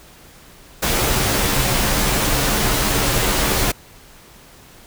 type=noise with comb filter; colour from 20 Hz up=pink; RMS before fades=-18 dBFS; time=0.82-3.72 s; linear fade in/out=10 ms; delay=12 ms; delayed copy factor=-0.6; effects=pink hiss -45 dBFS RMS until 4.86 s